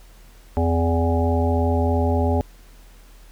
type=harmonic tone with a mistuned harmonic; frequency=83 Hz; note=E2; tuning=12 cents sharp; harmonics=1 / 3 / 5 / 7 / 9 / 10; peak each=-19 / -24 / -26 / -27 / -29 / -29 dBFS; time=0.57-2.41 s; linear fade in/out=0 ms; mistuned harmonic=3; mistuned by=+33 cents; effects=added 40 Hz sine -44 dBFS peak until 3.31 s + pink hiss -53 dBFS RMS until 3.31 s